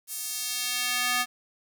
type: tone with high-pass filter sweep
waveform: square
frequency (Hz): 246.9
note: B3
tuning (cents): 0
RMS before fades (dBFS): -29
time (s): 0.07-1.26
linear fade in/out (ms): 50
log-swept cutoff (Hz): 9300 to 1200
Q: 0.82
effects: 8-bit